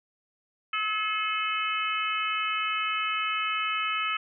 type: harmonic tone with a mistuned harmonic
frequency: 430.3 Hz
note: A4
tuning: 39 cents flat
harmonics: 3 / 4 / 5 / 6 / 7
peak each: -29 / -39 / -34 / -32 / -34 dBFS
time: 0.73-4.17 s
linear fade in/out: 5 ms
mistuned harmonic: 4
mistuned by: -18 cents
effects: none